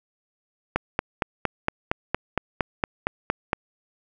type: click train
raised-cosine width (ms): 0.5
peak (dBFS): -6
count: 13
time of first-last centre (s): 0.76-3.531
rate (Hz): 4.33
effects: none